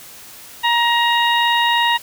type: harmonic tone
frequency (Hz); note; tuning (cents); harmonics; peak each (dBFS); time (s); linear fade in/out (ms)
943; A#5; +20; 1 / 2 / 3 / 4; -16 / -19 / -21 / -22; 0.63-1.98; 20
effects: white hiss -39 dBFS RMS until 2.02 s